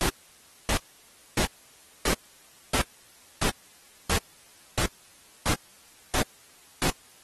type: noise bursts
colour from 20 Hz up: pink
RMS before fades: -25 dBFS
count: 11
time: 0.01-6.901 s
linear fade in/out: 0 ms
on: 81 ms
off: 600 ms
effects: white hiss -55 dBFS RMS until 7.23 s + AAC 32 kbps